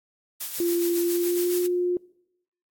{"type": "noise with tremolo", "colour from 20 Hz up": "blue", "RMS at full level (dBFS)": -30, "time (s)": [0.4, 1.67], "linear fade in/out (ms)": 10, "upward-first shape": "sine", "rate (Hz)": 7.2, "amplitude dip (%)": 50}
{"type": "tone with pitch glide", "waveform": "sine", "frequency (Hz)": [345.2, 356.3], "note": ["F4", "F4"], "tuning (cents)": [-20, 35], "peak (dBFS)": -21, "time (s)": [0.6, 1.97], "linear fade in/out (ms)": 2, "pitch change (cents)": 55, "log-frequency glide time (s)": [1.03, 1.58]}
{"effects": ["noise-tail reverb RT60 0.8 s tail -23 dB re dry", "AAC 64 kbps"]}